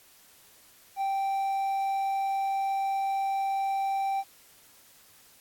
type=tone; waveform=triangle; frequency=782 Hz; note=G5; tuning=4 cents flat; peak=-24 dBFS; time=0.96-4.24 s; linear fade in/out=50 ms; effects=white hiss -57 dBFS RMS until 5.4 s + AAC 64 kbps